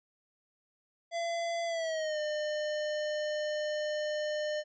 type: tone with pitch glide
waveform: square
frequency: 678 to 604 Hz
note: E5 to D5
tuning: +49 to +48 cents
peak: -32 dBFS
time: 1.11-4.64 s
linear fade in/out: 50 ms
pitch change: -201 cents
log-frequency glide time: 1.66-2.19 s
effects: resampled to 16000 Hz